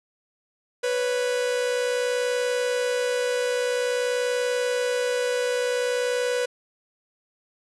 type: tone pair together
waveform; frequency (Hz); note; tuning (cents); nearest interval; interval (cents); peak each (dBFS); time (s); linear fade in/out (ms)
45% pulse; 493.9 / 554.4; B4 / C#5; 0 / 0; major second; 200; -23 / -31; 0.83-6.46; 10
effects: resampled to 24000 Hz